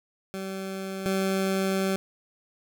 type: tone pair in turn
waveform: 20% pulse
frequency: 192 / 192 Hz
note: G3 / G3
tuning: -36 / -36 cents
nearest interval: unison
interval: 0 cents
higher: neither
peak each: -27 / -19 dBFS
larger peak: second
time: 0.34-1.06 / 1.06-1.96 s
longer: second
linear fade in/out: 0 ms
effects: none